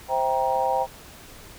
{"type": "chord", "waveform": "sine", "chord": "C dominant seventh", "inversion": "none", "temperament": "just", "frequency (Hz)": [523.3, 654.1, 784.9, 941.9], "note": ["C5", "E5", "G5", "Bb5"], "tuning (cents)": [0, -14, 2, 18], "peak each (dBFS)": [-26, -30, -24, -26], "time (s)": [0.08, 0.87], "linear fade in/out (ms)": 50, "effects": ["pink hiss -45 dBFS RMS until 1.58 s"]}